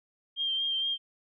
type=tone with vibrato; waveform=sine; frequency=3182 Hz; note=G7; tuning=25 cents sharp; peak=-27 dBFS; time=0.36-0.98 s; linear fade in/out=50 ms; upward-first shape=sine; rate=4.3 Hz; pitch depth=24 cents each way; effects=none